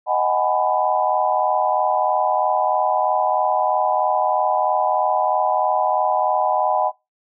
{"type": "chord", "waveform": "sine", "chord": "G# minor seventh", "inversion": "second", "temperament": "just", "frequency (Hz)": [623, 747.5, 830.6, 996.7], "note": ["D#5", "F#5", "G#5", "B5"], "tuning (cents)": [2, 17, 0, 16], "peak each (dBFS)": [-22, -20, -22, -23], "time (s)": [0.06, 6.92], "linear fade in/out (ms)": 50, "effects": ["noise-tail reverb RT60 0.2 s tail -20 dB re dry"]}